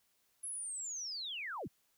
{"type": "linear sweep", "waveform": "sine", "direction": "down", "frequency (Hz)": [11000, 54], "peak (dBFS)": -39, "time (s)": [0.43, 1.68], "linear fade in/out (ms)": 10, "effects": ["white hiss -75 dBFS RMS until 1.97 s"]}